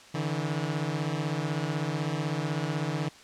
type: beating tone pair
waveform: sawtooth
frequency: 145 / 161 Hz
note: D3 / E3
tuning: -22 / -41 cents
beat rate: 16 Hz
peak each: -27 / -27 dBFS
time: 0.14-3.09 s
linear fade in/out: 10 ms
effects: white hiss -51 dBFS RMS until 3.23 s + low-pass 6000 Hz 12 dB/octave